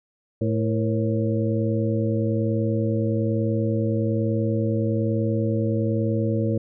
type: harmonic tone with a mistuned harmonic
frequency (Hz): 110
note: A2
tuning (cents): 0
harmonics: 1 / 2 / 3 / 4 / 5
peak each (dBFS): -23 / -26 / -28 / -29 / -30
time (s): 0.41-6.58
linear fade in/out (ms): 5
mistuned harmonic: 4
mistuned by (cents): +110
effects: none